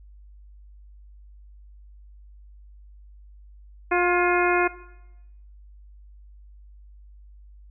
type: harmonic tone with a mistuned harmonic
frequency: 354.5 Hz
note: F4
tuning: 26 cents sharp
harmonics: 1 / 2 / 3 / 4 / 5 / 6 / 7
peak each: -22 / -25 / -27 / -28 / -29 / -30 / -30 dBFS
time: 3.91-4.68 s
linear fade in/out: 10 ms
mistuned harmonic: 5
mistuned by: -47 cents
effects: noise-tail reverb RT60 0.9 s tail -17 dB re dry + added 50 Hz sine -45 dBFS peak until 7.7 s